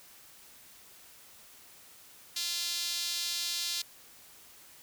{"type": "tone with high-pass filter", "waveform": "sawtooth", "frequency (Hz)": 345, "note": "F4", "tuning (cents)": -21, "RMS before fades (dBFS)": -34, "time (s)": [2.36, 3.82], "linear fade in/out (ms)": 5, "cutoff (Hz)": 4100, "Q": 2.2, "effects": ["white hiss -55 dBFS RMS until 4.82 s"]}